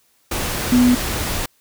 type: tone in noise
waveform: sine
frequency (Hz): 246.9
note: B3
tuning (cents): 0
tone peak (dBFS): -10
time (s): 0.72-0.95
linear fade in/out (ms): 5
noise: pink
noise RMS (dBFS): -23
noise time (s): 0.31-1.46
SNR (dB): +10
effects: white hiss -60 dBFS RMS until 1.6 s